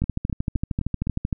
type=two click trains; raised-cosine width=5 ms; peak=-14 / -11 dBFS; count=5 / 18; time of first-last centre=0.04-1.071 / 0.02-1.328 s; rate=3.88 / 13 Hz; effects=none